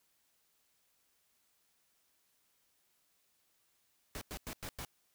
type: noise bursts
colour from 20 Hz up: pink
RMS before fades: -43 dBFS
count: 5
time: 4.15-4.849 s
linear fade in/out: 0 ms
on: 63 ms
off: 96 ms
effects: white hiss -75 dBFS RMS until 5.14 s